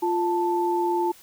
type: tone pair together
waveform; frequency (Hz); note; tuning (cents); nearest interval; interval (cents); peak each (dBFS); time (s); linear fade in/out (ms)
sine; 349.2 / 881.6; F4 / A5; 0 / +3; octave + major third; 1603; -23 / -24; 0.02-1.12; 10
effects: white hiss -51 dBFS RMS until 1.22 s